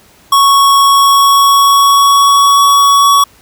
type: tone with pitch glide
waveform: square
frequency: 1109 to 1124.5 Hz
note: C#6 to C#6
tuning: 0 to +24 cents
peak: -5 dBFS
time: 0.32-3.24 s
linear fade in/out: 5 ms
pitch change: +24 cents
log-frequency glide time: 0.8-2.65 s
effects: pink hiss -44 dBFS RMS until 3.41 s + high-pass 60 Hz 12 dB/octave